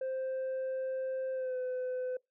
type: tone with pitch glide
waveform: sine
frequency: 523.3 to 506.9 Hz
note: C5 to B4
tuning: 0 to +45 cents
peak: -30 dBFS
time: 0.01-2.17 s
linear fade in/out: 5 ms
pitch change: -55 cents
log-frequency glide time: 1.33-1.57 s
effects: noise-tail reverb RT60 0.2 s tail -26 dB re dry + tanh soft clip ceiling -32 dBFS